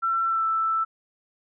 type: tone with pitch glide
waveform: sine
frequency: 1346 to 1323.6 Hz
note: E6 to E6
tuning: +36 to +7 cents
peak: -21 dBFS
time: 0.02-0.85 s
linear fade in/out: 20 ms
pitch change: -29 cents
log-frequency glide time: 0.26-0.45 s
effects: none